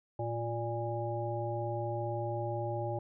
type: harmonic tone with a mistuned harmonic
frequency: 117.3 Hz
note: A#2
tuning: 11 cents sharp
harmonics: 1 / 3 / 5 / 7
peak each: -36 / -39 / -38 / -39 dBFS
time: 0.19-2.99 s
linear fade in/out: 5 ms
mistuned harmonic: 1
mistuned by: -39 cents
effects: none